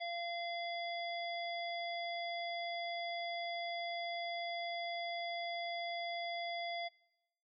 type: harmonic tone with a mistuned harmonic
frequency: 688 Hz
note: F5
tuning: 26 cents flat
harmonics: 1 / 3 / 5 / 7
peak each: -40 / -44 / -47 / -51 dBFS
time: 0-6.89 s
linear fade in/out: 20 ms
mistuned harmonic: 5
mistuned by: -22 cents
effects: noise-tail reverb RT60 1.0 s tail -25 dB re dry